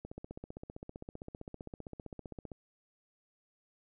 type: click train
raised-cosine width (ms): 2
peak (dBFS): -30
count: 39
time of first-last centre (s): 0.05-2.518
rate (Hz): 15.4
effects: none